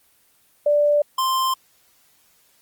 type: tone pair in turn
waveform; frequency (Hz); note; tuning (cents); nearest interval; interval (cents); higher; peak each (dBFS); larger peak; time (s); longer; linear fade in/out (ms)
sine / square; 587.3 / 1046.4; D5 / C6; 0 / 0; minor seventh; 1000; second; -14 / -19; first; 0.66-1.02 / 1.18-1.54; neither; 5
effects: white hiss -59 dBFS RMS until 2.61 s + Opus 24 kbps